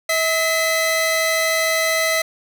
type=tone pair together; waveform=sawtooth; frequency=643 / 2022 Hz; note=E5 / B6; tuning=-43 / +40 cents; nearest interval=octave + minor sixth; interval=1983 cents; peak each=-16 dBFS; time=0.09-2.22 s; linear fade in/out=5 ms; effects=none